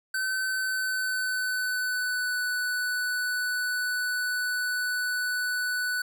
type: tone with pitch glide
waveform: square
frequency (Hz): 1529 to 1488.9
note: G6 to F#6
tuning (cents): -44 to +10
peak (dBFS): -27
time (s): 0.14-6.02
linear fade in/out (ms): 5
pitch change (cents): -46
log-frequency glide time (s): 0.46-2.4
effects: none